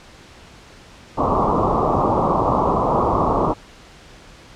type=low-pass noise; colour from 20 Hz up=white; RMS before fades=-18 dBFS; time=1.17-3.54 s; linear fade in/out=20 ms; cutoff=1200 Hz; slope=96 dB/octave; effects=pink hiss -44 dBFS RMS until 4.55 s + low-pass 6000 Hz 12 dB/octave